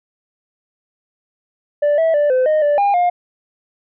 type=tone with pitch steps; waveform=sine; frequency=586 / 651 / 587 / 512 / 617 / 585 / 807 / 709 Hz; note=D5 / E5 / D5 / C5 / D#5 / D5 / G#5 / F5; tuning=-4 / -22 / -1 / -38 / -15 / -7 / -50 / +26 cents; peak=-9 dBFS; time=1.82-3.1 s; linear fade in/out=10 ms; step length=160 ms; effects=tanh soft clip ceiling -11 dBFS